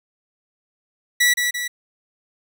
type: tone with echo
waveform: sawtooth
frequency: 1951 Hz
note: B6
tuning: 22 cents flat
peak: -10 dBFS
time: 1.2-1.34 s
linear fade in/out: 10 ms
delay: 170 ms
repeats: 2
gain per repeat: -5 dB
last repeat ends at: 1.68 s
effects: none